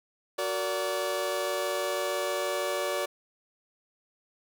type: chord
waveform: sawtooth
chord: Gb augmented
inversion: none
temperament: just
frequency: 370 / 462.5 / 578.1 Hz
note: Gb4 / Bb4 / D5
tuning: 0 / -14 / -27 cents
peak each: -30 / -32 / -26 dBFS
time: 0.38-3.06 s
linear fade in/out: 10 ms
effects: none